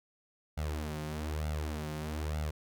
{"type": "tone with flanger", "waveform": "sawtooth", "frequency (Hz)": 76.3, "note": "D#2", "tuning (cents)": -33, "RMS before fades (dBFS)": -36, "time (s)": [0.57, 2.51], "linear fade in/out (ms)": 10, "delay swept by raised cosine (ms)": [1.4, 5.7], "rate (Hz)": 1.1, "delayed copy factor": 0.75, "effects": []}